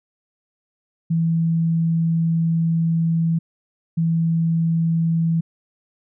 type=tone pair in turn; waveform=sine; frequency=164.81 / 164.81 Hz; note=E3 / E3; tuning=0 / 0 cents; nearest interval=unison; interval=0 cents; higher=neither; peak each=-16 dBFS; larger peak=neither; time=1.1-3.39 / 3.97-5.41 s; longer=first; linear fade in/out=10 ms; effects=none